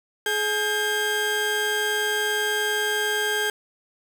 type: tone pair together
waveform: 30% pulse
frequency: 422.6 / 1600 Hz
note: G#4 / G6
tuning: +30 / +35 cents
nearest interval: octave + major seventh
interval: 2305 cents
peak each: -24 / -21 dBFS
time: 0.26-3.5 s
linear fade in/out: 2 ms
effects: none